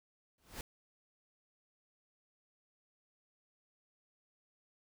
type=noise with exponential growth; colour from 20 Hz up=pink; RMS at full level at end=-40 dBFS; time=0.38-0.61 s; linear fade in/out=2 ms; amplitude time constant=49 ms; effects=none